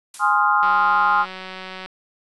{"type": "noise with exponential decay", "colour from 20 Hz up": "blue", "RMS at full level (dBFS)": -32, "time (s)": [0.14, 0.55], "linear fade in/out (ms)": 2, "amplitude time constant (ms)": 88}
{"type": "chord", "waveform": "sine", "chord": "F minor seventh", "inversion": "first", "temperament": "equal", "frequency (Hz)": [830.6, 1046.5, 1244.5, 1396.9], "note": ["Ab5", "C6", "Eb6", "F6"], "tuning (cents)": [0, 0, 0, 0], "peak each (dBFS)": -20, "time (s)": [0.19, 1.26], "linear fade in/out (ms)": 50}
{"type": "click train", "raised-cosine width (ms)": 0.3, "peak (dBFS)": -18, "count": 231, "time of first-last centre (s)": [0.63, 1.86], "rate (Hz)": 187}
{"effects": ["resampled to 24000 Hz"]}